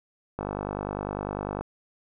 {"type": "click train", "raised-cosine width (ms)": 1, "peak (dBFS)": -16, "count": 62, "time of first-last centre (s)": [0.39, 1.61], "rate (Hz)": 50, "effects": []}